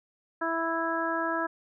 harmonic tone, 329.6 Hz, E4, in tune, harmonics 1 / 2 / 3 / 4 / 5, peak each -33 / -33 / -33 / -33 / -33 dBFS, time 0.41-1.47 s, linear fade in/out 10 ms, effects none

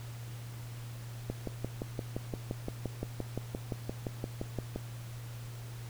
click train, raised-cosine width 2 ms, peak -21 dBFS, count 21, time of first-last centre 1.3-4.76 s, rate 5.78 Hz, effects added 118 Hz sine -41 dBFS peak until 5.89 s + pink hiss -52 dBFS RMS until 5.89 s

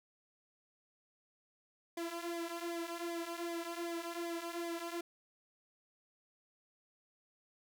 sawtooth tone with flanger, 339.5 Hz, F4, 49 cents flat, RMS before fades -41 dBFS, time 1.97-5.01 s, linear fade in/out 5 ms, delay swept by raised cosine 0.71 to 3.51 ms, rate 2.6 Hz, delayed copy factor -0.75, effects none

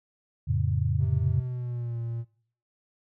sine chord, F augmented, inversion none, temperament equal, 87.31 / 110 / 138.59 Hz, F2 / A2 / C#3, 0 / 0 / 0 cents, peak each -27 dBFS, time 0.47-1.41 s, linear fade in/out 20 ms
triangle tone with pitch glide, 130.81 to 116.54 Hz, C3 to A#2, 0 to 0 cents, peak -28 dBFS, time 0.98-2.25 s, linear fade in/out 50 ms, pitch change -200 cents, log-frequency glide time 1.22-1.99 s
effects noise-tail reverb RT60 0.5 s tail -19 dB re dry

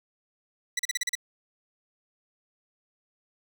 15% pulse tone bursts, 1971 Hz, B6, 4 cents flat, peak -19 dBFS, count 7, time 0.77-1.153 s, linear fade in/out 5 ms, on 23 ms, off 37 ms, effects none

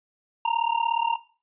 square tone with amplitude modulation, 928 Hz, A#5, 8 cents flat, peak -19 dBFS, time 0.45-1.16 s, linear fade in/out 5 ms, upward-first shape sine, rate 36.9 Hz, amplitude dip 95%, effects noise-tail reverb RT60 0.4 s tail -17 dB re dry + resampled to 8000 Hz

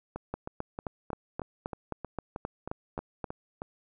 two click trains, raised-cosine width 1 ms, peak -22 / -19 dBFS, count 12 / 12, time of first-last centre 0.16-3.619 / 0.34-3.242 s, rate 3.18 / 3.79 Hz, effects none

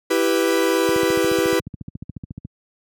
45% pulse chord, E minor, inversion none, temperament equal with one note detuned, 329.6 / 390.9 / 493.9 Hz, E4 / G4 / B4, 0 / -5 / 0 cents, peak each -21 dBFS, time 0.1-1.6 s, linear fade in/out 10 ms
click train, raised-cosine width 5 ms, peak -17 dBFS, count 23, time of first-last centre 0.89-2.45 s, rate 14.1 Hz
effects high-pass 100 Hz 12 dB/octave

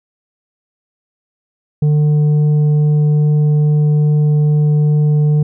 sine tone with tanh clipping, 149.8 Hz, D3, 35 cents sharp, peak -10 dBFS, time 1.82-5.43 s, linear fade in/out 5 ms, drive 5 dB, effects none

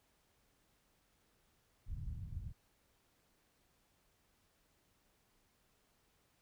white low-pass noise, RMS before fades -44 dBFS, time 1.86-2.53 s, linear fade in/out 20 ms, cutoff 120 Hz, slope 24 dB/octave, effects pink hiss -75 dBFS RMS until 6.41 s

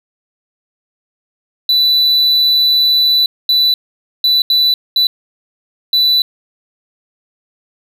triangle tone bursts at uneven times, 3977 Hz, B7, 11 cents sharp, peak -7 dBFS, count 6, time 1.69-3.26 / 3.49-3.74 / 4.24-4.42 / 4.5-4.74 / 4.96-5.07 / 5.93-6.22 s, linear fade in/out 2 ms, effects none

